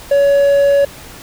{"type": "tone", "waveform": "triangle", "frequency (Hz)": 563, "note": "C#5", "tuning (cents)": 27, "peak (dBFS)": -6, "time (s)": [0.11, 0.85], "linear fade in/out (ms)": 5, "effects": ["pink hiss -35 dBFS RMS until 1.22 s"]}